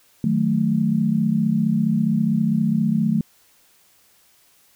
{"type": "chord", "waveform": "sine", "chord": "D# diminished", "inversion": "none", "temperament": "equal", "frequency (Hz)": [155.56, 185, 220], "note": ["D#3", "F#3", "A3"], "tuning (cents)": [0, 0, 0], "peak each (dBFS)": [-23, -22, -19], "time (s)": [0.24, 3.21], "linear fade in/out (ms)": 2, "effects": ["white hiss -57 dBFS RMS until 4.75 s"]}